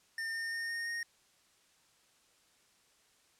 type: tone with pitch steps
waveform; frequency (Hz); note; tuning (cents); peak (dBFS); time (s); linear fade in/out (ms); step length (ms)
square; 1810 / 1821.5 / 1833.1 / 1844.8 / 1856.6; A6 / A#6 / A#6 / A#6 / A#6; +48 / -41 / -30 / -19 / -7; -36; 0.18-1.03; 2; 170
effects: white hiss -68 dBFS RMS until 3.39 s + low-pass 9000 Hz 12 dB/octave